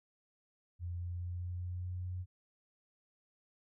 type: tone with pitch steps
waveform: sine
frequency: 87.31 / 87.87 / 88.43 / 88.99 / 89.56 / 90.13 / 90.7 Hz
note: F2 / F2 / F2 / F2 / F2 / F#2 / F#2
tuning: 0 / +11 / +22 / +33 / +44 / -45 / -34 cents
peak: -37 dBFS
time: 0.79-2.26 s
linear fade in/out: 50 ms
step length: 210 ms
effects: none